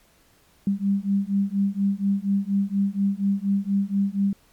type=beating tone pair; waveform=sine; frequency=196.2 / 200.4 Hz; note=G3 / G3; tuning=+2 / +38 cents; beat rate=4.2 Hz; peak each=-23 dBFS; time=0.67-4.33 s; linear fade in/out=2 ms; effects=pink hiss -59 dBFS RMS until 4.52 s + MP3 96 kbps